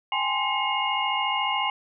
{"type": "tone cluster", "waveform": "sine", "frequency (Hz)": [795, 849, 1041, 2161, 2843], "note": ["G5", "G#5", "C6", "C#7", "F7"], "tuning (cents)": [24, 38, -9, -45, 30], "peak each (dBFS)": [-30, -30, -28, -30, -29], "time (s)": [0.12, 1.7], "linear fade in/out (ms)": 2, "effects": []}